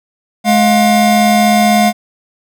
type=tone pair together; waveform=square; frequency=211.6 / 710.7 Hz; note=G#3 / F5; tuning=+33 / +30 cents; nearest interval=octave + major sixth; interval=2097 cents; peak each=-11 dBFS; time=0.44-1.93 s; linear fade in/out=50 ms; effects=none